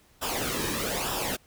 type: noise with flanger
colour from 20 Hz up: pink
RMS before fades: -30 dBFS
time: 0.21-1.37 s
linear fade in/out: 20 ms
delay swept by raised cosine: 0.46 to 1.46 ms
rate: 1.1 Hz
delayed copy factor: -0.65
effects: pink hiss -61 dBFS RMS until 1.46 s